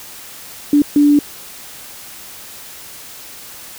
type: tone bursts at uneven times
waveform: sine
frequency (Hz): 291.2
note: D4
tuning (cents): -15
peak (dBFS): -7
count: 2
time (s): 0.73-0.82 / 0.96-1.19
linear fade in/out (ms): 2
effects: white hiss -35 dBFS RMS until 3.78 s